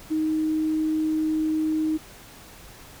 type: tone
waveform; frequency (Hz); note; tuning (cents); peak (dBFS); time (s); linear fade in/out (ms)
sine; 312.7; D#4; +9; -21; 0.1-1.98; 20
effects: pink hiss -46 dBFS RMS until 3 s